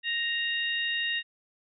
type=harmonic tone; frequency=932.3 Hz; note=A#5; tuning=in tune; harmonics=2 / 3 / 4; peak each=-30 / -31 / -34 dBFS; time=0.03-1.23 s; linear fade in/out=50 ms; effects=none